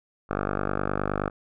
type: tone with low-pass filter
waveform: 5% pulse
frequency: 49.62 Hz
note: G1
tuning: 22 cents sharp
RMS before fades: -28 dBFS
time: 0.29-1.3 s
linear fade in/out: 20 ms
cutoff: 1200 Hz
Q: 3.6
effects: none